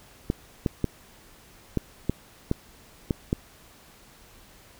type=clicks; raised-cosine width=3 ms; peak=-10 dBFS; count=8; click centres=0.301 / 0.662 / 0.843 / 1.773 / 2.096 / 2.514 / 3.108 / 3.329 s; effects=pink hiss -53 dBFS RMS until 4.79 s